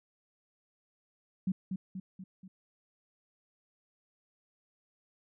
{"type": "tone with echo", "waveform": "sine", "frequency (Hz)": 188.1, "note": "F#3", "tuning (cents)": 29, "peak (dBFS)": -27, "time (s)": [1.47, 1.52], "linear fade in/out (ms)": 5, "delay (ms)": 240, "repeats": 4, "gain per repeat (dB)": -5, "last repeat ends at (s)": 2.48, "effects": []}